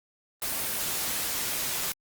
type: noise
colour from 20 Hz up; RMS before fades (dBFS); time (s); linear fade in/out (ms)
white; -30; 0.42-1.92; 0
effects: Opus 24 kbps